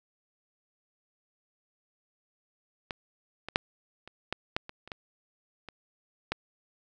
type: clicks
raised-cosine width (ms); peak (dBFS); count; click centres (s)
0.3; -18 / -21 / -6 / -29 / -14 / -11 / -25 / -30 / -21 / -26 / -13; 11; 2.908 / 3.486 / 3.559 / 4.076 / 4.326 / 4.565 / 4.694 / 4.876 / 4.918 / 5.687 / 6.32
effects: none